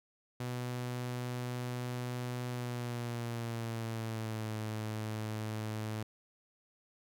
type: tone with pitch glide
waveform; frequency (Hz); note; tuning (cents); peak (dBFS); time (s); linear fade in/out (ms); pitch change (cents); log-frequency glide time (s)
sawtooth; 123.47 to 108.74; B2 to A2; 0 to -20; -32; 0.4-6.03; 5; -220; 2.5-4.57
effects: none